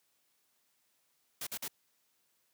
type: noise bursts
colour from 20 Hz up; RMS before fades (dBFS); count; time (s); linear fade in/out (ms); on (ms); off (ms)
white; -39; 3; 1.41-1.681; 5; 59; 47
effects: white hiss -75 dBFS RMS until 2.53 s + high-pass 100 Hz 12 dB/octave